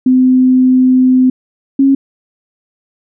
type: tone pair in turn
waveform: sine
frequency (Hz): 256.2 / 272.5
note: C4 / C#4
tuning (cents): -36 / -29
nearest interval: minor second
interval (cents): 107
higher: second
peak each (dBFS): -5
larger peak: neither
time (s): 0.06-1.3 / 1.79-1.95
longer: first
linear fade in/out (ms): 5
effects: none